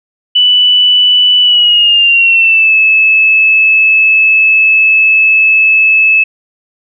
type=tone with pitch glide; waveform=sine; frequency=2974 to 2604 Hz; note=F#7 to E7; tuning=+8 to -22 cents; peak=-4 dBFS; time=0.35-6.24 s; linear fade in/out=10 ms; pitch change=-230 cents; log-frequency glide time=1.41-2.75 s; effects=none